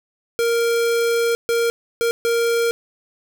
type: tone bursts at uneven times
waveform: square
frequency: 466.2 Hz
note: A#4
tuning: in tune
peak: -17 dBFS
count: 4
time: 0.39-1.35 / 1.49-1.7 / 2.01-2.11 / 2.25-2.71 s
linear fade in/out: 0 ms
effects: none